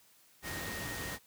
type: tone in noise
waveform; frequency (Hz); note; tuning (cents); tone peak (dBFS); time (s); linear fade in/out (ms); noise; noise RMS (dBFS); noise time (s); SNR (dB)
sine; 1862; A#6; -2; -43; 0.42-1.19; 50; pink; -40; 0.42-1.19; -6
effects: white hiss -64 dBFS RMS until 1.26 s + high-pass 60 Hz 12 dB/octave